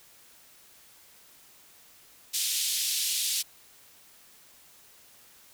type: band-pass noise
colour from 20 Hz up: pink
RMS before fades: -29 dBFS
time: 2.33-3.43 s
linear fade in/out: 20 ms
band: 3200 to 14000 Hz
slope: 24 dB/octave
effects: white hiss -56 dBFS RMS until 5.53 s